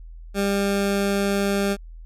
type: tone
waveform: 20% pulse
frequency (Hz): 199.3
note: G3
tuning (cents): +29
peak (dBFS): -15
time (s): 0.34-1.77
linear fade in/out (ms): 50
effects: added 41 Hz sine -37 dBFS peak until 2.05 s + resampled to 32000 Hz